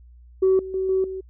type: tone with level steps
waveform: sine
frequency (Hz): 378.8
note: F#4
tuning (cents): +41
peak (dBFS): -13 / -30 / -21 / -17 / -28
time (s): 0.42-1.21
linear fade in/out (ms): 10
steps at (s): 0.59 / 0.74 / 0.89 / 1.04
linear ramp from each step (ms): 2
effects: tanh soft clip ceiling -11 dBFS + added 60 Hz sine -45 dBFS peak until 1.29 s